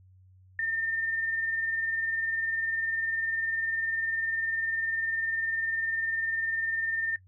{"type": "tone pair together", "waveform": "sine", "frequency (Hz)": [1810, 1830], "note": ["A6", "A#6"], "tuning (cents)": [48, -32], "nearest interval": "unison", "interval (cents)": 20, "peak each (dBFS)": [-28, -39], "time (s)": [0.59, 7.16], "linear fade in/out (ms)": 2, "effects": ["noise-tail reverb RT60 0.1 s tail -20 dB re dry", "added 93 Hz sine -54 dBFS peak until 7.27 s"]}